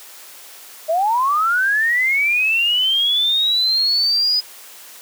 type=linear sweep; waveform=sine; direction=up; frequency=613 to 4998 Hz; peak=-14 dBFS; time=0.88-4.41 s; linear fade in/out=20 ms; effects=white hiss -40 dBFS RMS until 5.01 s + high-pass 400 Hz 12 dB/octave